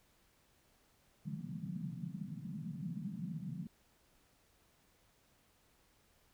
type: band-pass noise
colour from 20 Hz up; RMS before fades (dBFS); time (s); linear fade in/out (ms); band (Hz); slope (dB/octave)
white; -43; 1.25-3.67; 2; 140 to 210; 48
effects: pink hiss -71 dBFS RMS until 6.33 s